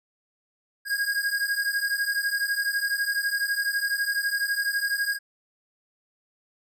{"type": "beating tone pair", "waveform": "square", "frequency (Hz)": [1627, 1639], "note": ["G#6", "G#6"], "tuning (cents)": [-36, -23], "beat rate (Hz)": 12, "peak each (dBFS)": [-29, -27], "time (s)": [0.85, 5.19], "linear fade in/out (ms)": 50, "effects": []}